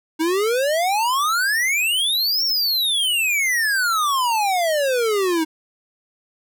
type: exponential two-way sweep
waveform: square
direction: up then down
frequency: 310 to 5590 to 310 Hz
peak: -18 dBFS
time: 0.19-5.45 s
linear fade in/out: 20 ms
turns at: 2.44 s
effects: none